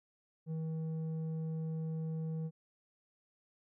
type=tone with low-pass filter; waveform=square; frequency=160 Hz; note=D#3; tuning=49 cents sharp; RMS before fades=-38 dBFS; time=0.46-2.51 s; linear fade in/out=50 ms; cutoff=340 Hz; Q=1.4; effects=none